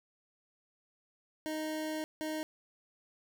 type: tone bursts at uneven times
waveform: 25% pulse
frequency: 311.1 Hz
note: D#4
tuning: in tune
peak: -31 dBFS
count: 2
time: 1.46-2.04 / 2.21-2.43 s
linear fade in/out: 0 ms
effects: none

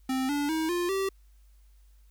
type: tone with pitch steps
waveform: square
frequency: 261.6 / 288.6 / 318.4 / 351.2 / 387.5 Hz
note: C4 / D4 / D#4 / F4 / G4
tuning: 0 / -30 / +40 / +10 / -20 cents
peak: -27 dBFS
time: 0.09-1.09 s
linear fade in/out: 5 ms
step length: 200 ms
effects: added 50 Hz sine -54 dBFS peak until 2.1 s + white hiss -71 dBFS RMS until 2.1 s

